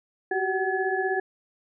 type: tone cluster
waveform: sine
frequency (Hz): 372 / 388 / 754 / 1705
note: F#4 / G4 / F#5 / G#6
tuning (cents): +9 / -18 / +32 / +45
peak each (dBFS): -29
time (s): 0.31-1.2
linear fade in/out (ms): 5
effects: none